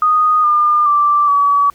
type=tone with pitch steps; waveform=sine; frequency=1239 / 1205.1 / 1172.2 / 1140.1 Hz; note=D#6 / D6 / D6 / C#6; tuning=-8 / +44 / -4 / +48 cents; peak=-9 dBFS; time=0.02-1.7 s; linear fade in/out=2 ms; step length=420 ms; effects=pink hiss -50 dBFS RMS until 1.74 s